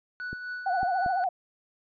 triangle tone with tremolo, 1480 Hz, F#6, in tune, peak -30 dBFS, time 0.2-1.24 s, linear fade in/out 0 ms, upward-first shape triangle, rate 3.9 Hz, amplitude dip 50%
clicks, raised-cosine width 3 ms, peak -25 dBFS, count 3, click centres 0.33 / 0.831 / 1.062 s
sine tone with vibrato, 740 Hz, F#5, in tune, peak -24 dBFS, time 0.66-1.29 s, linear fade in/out 5 ms, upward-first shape triangle, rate 14 Hz, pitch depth 120 cents each way
effects resampled to 11025 Hz

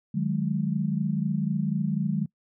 sine tone cluster, 153.1 / 185.3 / 209.3 Hz, D#3 / F#3 / G#3, -28 / +3 / +14 cents, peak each -28 dBFS, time 0.14-2.26 s, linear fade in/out 10 ms, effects noise-tail reverb RT60 0.1 s tail -24 dB re dry

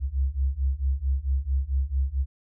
sine beating tone pair, 65.1 / 69.6 Hz, C2 / C#2, -8 / +8 cents, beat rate 4.5 Hz, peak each -26 / -25 dBFS, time 0-2.26 s, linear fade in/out 50 ms, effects none

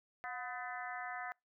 harmonic tone with a mistuned harmonic, 252.1 Hz, B3, 36 cents sharp, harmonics 3 / 4 / 5 / 6 / 7 / 8, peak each -44 / -51 / -48 / -49 / -47 / -50 dBFS, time 0.24-1.32 s, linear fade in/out 0 ms, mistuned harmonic 3, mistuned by -68 cents, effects noise-tail reverb RT60 0.2 s tail -26 dB re dry

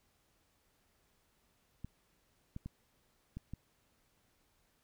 clicks, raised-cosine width 5 ms, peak -30 dBFS, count 5, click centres 1.846 / 2.564 / 2.66 / 3.37 / 3.536 s, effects pink hiss -74 dBFS RMS until 4.83 s

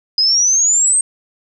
sine exponential sweep, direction up, 4978 to 8500 Hz, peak -10 dBFS, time 0.18-1.01 s, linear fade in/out 2 ms, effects none

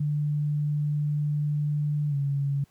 sine tone with pitch glide, 148 to 140.26 Hz, D3 to C#3, +14 to +21 cents, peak -23 dBFS, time 0-2.64 s, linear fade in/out 5 ms, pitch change -93 cents, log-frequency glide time 2.09-2.15 s, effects pink hiss -65 dBFS RMS until 2.7 s + high-pass 80 Hz 12 dB/octave

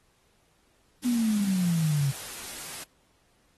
white noise, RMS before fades -39 dBFS, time 1.03-2.84 s, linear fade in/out 10 ms
sine exponential sweep, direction down, 251.3 to 134.8 Hz, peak -22 dBFS, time 1.04-2.12 s, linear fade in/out 20 ms
effects pink hiss -67 dBFS RMS until 3.57 s + AAC 32 kbps

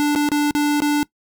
square tone with dropouts, 293.7 Hz, D4, in tune, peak -16 dBFS, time 0-1.03 s, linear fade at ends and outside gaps 0 ms, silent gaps 0.151-0.159 / 0.289-0.317 / 0.509-0.55 / 0.803-0.82 s, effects noise-tail reverb RT60 0.1 s tail -21 dB re dry

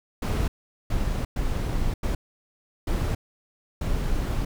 brown noise bursts at uneven times, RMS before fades -25 dBFS, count 6, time 0.22-0.48 / 0.9-1.25 / 1.36-1.94 / 2.03-2.15 / 2.87-3.15 / 3.81-4.45 s, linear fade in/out 5 ms, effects none

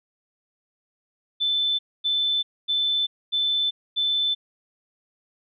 sine tone bursts, 3523 Hz, A7, 1 cent sharp, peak -20 dBFS, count 5, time 1.4-4.35 s, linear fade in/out 20 ms, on 390 ms, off 250 ms, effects none

